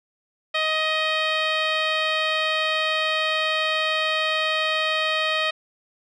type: tone with low-pass filter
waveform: 10% pulse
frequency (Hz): 627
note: D#5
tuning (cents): +13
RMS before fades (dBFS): -23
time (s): 0.54-5.51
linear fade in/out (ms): 10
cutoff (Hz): 3600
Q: 1.4
effects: none